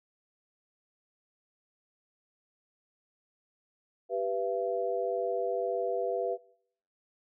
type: chord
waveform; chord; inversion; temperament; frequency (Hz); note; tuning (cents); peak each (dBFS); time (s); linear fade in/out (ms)
sine; E minor; first; equal with one note detuned; 392 / 493.9 / 676.2; G4 / B4 / E5; 0 / 0 / +44; -34 / -31 / -33; 4.09-6.38; 50
effects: noise-tail reverb RT60 0.7 s tail -22 dB re dry